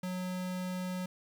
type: tone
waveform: square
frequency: 183 Hz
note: F#3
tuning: 19 cents flat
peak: -35 dBFS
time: 0.03-1.06 s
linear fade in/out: 5 ms
effects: 11-bit